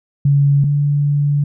sine tone pair in turn, 141.5 / 144.47 Hz, C#3 / D3, +36 / -28 cents, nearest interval unison, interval 36 cents, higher second, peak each -9 / -12 dBFS, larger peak first, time 0.25-0.64 / 0.64-1.44 s, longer second, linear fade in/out 5 ms, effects none

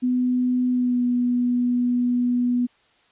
sine tone with pitch glide, 250.1 to 245 Hz, B3 to B3, +22 to -14 cents, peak -18 dBFS, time 0.02-2.67 s, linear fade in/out 20 ms, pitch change -36 cents, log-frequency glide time 0.7-1.02 s, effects white hiss -60 dBFS RMS until 3.11 s + resampled to 8000 Hz

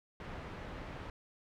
pink low-pass noise, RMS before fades -45 dBFS, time 0.2-1.1 s, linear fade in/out 2 ms, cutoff 2100 Hz, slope 12 dB/octave, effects none

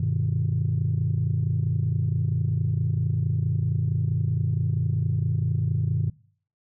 sine chord, G augmented, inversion none, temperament just, 98 / 122.5 / 153.12 Hz, G2 / B2 / D#3, 0 / -14 / -27 cents, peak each -25 dBFS, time 0-6.1 s, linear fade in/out 5 ms, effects noise-tail reverb RT60 0.5 s tail -22 dB re dry + tanh soft clip ceiling -15 dBFS

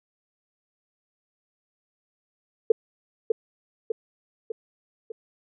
sine tone with echo, 448.5 Hz, A4, 33 cents sharp, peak -11 dBFS, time 2.7-2.72 s, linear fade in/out 5 ms, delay 600 ms, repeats 4, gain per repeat -5 dB, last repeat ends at 5.12 s, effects none

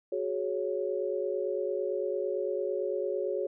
sine chord, F# suspended second, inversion none, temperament equal with one note detuned, 370 / 418.9 / 554.4 Hz, F#4 / G#4 / C#5, 0 / +15 / 0 cents, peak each -33 dBFS, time 0.12-3.47 s, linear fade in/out 5 ms, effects none

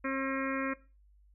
harmonic tone, 268.8 Hz, C4, 47 cents sharp, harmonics 1 / 2 / 4 / 5 / 6 / 7 / 8 / 9, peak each -34 / -37 / -40 / -41 / -42 / -42 / -43 / -44 dBFS, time 0.04-0.74 s, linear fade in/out 10 ms, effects noise-tail reverb RT60 0.3 s tail -18 dB re dry + added 50 Hz sine -59 dBFS peak until 1.34 s

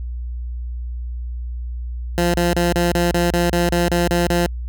15% pulse tone bursts, 173.5 Hz, F3, 11 cents flat, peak -9 dBFS, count 12, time 2.18-4.463 s, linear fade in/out 0 ms, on 160 ms, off 33 ms, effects added 60 Hz sine -24 dBFS peak until 4.68 s

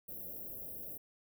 white band-stop noise, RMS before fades -45 dBFS, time 0.08-0.98 s, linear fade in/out 10 ms, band 650 to 12000 Hz, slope 48 dB/octave, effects none

